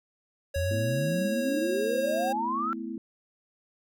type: tone with pitch glide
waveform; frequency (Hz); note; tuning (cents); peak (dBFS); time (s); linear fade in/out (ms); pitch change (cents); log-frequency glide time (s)
square; 554.4 to 538.6; C#5 to C#5; 0 to -50; -30; 0.54-2.33; 10; -50; 0.81-2.22
type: exponential sweep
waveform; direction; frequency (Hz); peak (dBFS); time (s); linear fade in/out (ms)
sine; up; 80.3 to 1371; -27; 0.56-2.73; 0
type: chord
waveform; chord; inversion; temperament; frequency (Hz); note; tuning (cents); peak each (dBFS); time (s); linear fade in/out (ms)
sine; A suspended second; none; equal with one note detuned; 220 / 249.5 / 329.6; A3 / B3 / E4; 0 / +18 / 0; -37; 0.71-2.98; 2
effects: none